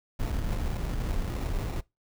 brown noise with sample-and-hold, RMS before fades -30 dBFS, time 0.19-1.81 s, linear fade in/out 10 ms, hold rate 1575 Hz, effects noise-tail reverb RT60 0.2 s tail -22 dB re dry

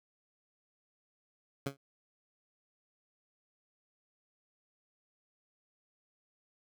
15% pulse tone with exponential decay, 138.59 Hz, C#3, in tune, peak -24 dBFS, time 1.66-1.77 s, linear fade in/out 5 ms, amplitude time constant 22 ms, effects none

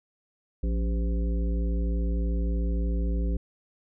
harmonic tone with a mistuned harmonic, 56.6 Hz, A1, 50 cents sharp, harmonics 1 / 3 / 5 / 7 / 9, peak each -24 / -34 / -38 / -41 / -43 dBFS, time 0.63-3.37 s, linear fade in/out 5 ms, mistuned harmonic 3, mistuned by +100 cents, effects none

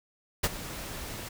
pink noise with ADSR envelope, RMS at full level -23 dBFS, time 0.43-1.29 s, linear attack 13 ms, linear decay 37 ms, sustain -16 dB, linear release 10 ms, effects none

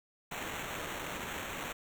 blue noise with sample-and-hold, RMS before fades -40 dBFS, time 0.31-1.73 s, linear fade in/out 10 ms, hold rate 4900 Hz, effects none

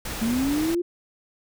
pink noise, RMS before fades -32 dBFS, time 0.05-0.75 s, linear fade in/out 5 ms
sine linear sweep, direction up, 217.9 to 356.6 Hz, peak -21 dBFS, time 0.21-0.82 s, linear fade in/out 10 ms
effects none

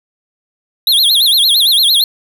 square tone with vibrato, 3711 Hz, A#7, 9 cents flat, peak -8 dBFS, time 0.87-2.04 s, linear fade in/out 2 ms, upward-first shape sine, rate 8.8 Hz, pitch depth 240 cents each way, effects none

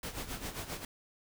pink noise with tremolo, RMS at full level -38 dBFS, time 0.03-0.85 s, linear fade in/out 2 ms, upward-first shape sine, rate 7.5 Hz, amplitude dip 70%, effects none

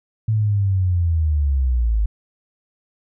sine linear sweep, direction down, 111.1 to 50.8 Hz, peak -15 dBFS, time 0.28-2.06 s, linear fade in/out 5 ms, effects none

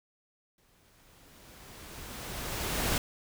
pink noise with exponential growth, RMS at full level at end -28 dBFS, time 0.58-2.98 s, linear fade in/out 2 ms, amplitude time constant 520 ms, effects none

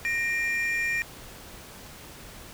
triangle tone pair together, 1854 / 2385 Hz, A#6 / D7, -10 / +26 cents, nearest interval major third, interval 436 cents, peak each -26 dBFS, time 0.05-1.02 s, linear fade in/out 0 ms, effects pink hiss -45 dBFS RMS until 2.53 s

